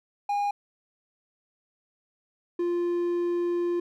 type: tone pair in turn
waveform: triangle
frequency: 815 / 348.3 Hz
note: G#5 / F4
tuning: -33 / -5 cents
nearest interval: octave + minor third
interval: 1472 cents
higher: first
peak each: -22 dBFS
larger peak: neither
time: 0.29-0.51 / 2.59-3.8 s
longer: second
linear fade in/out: 5 ms
effects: none